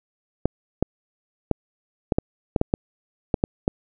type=clicks; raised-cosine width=2 ms; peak=-5 dBFS; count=11; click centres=0.456 / 0.826 / 1.513 / 2.122 / 2.185 / 2.562 / 2.614 / 2.739 / 3.342 / 3.439 / 3.679 s; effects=none